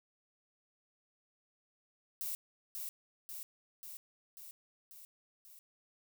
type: noise with echo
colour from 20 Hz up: violet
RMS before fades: -39 dBFS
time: 2.21-2.35 s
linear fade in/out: 0 ms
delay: 540 ms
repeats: 6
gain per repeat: -3 dB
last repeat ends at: 5.59 s
effects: none